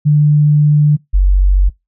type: tone pair in turn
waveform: sine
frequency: 148.7 / 47.12 Hz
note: D3 / F#1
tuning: +22 / +32 cents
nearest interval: octave + minor sixth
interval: 1990 cents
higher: first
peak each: -6 dBFS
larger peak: neither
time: 0.05-0.97 / 1.13-1.7 s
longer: first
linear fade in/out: 20 ms
effects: noise-tail reverb RT60 0.2 s tail -24 dB re dry